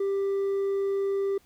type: tone with hard clipping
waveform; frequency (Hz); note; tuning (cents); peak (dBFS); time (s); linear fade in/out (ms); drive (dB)
sine; 394.2; G4; +10; -25; 0-1.38; 5; 2
effects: pink hiss -62 dBFS RMS until 1.45 s